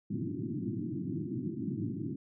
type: band-pass noise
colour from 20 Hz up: white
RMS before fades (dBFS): -36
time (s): 0.1-2.16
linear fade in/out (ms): 5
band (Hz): 100 to 350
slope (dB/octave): 96
effects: none